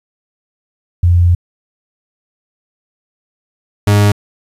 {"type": "tone pair in turn", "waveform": ["sine", "40% pulse"], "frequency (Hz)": [87.31, 102.93], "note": ["F2", "G#2"], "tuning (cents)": [0, -15], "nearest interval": "minor third", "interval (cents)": 285, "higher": "second", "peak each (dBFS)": -6, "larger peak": "neither", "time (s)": [[1.03, 1.35], [3.87, 4.12]], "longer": "first", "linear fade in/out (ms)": 5, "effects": ["resampled to 32000 Hz", "8-bit"]}